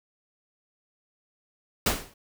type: noise with exponential decay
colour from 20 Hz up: pink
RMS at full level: -19 dBFS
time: 1.86-2.14 s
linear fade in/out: 5 ms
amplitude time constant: 59 ms
effects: none